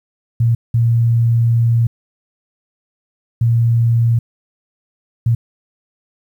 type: tone bursts at uneven times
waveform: sine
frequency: 116.54 Hz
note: A#2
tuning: in tune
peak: -10 dBFS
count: 4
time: 0.4-0.55 / 0.74-1.87 / 3.41-4.19 / 5.26-5.35 s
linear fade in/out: 5 ms
effects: 8-bit